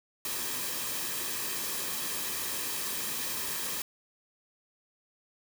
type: noise with comb filter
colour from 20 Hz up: white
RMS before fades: -34 dBFS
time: 0.25-3.82 s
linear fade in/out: 2 ms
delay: 1.4 ms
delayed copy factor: -0.5
effects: none